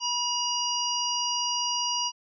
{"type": "harmonic tone with a mistuned harmonic", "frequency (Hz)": 955, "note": "A#5", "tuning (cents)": 42, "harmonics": [1, 3, 5, 6], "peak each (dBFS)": [-31, -31, -31, -31], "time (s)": [0, 2.12], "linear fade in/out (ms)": 50, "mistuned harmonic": 1, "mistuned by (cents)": 32, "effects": []}